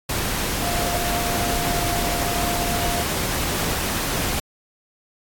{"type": "tone in noise", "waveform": "sine", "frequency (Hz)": 698.5, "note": "F5", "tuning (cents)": 0, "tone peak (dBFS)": -27, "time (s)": [0.62, 3.03], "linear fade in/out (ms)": 5, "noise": "pink", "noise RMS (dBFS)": -24, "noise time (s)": [0.09, 4.4], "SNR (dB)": -6, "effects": ["AAC 64 kbps"]}